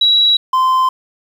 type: tone pair in turn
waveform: sine / triangle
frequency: 3892 / 1035.6 Hz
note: B7 / C6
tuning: -26 / -18 cents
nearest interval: octave + major seventh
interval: 2292 cents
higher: first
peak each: -8 dBFS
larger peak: neither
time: 0.01-0.37 / 0.53-0.89 s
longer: neither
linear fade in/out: 5 ms
effects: 7-bit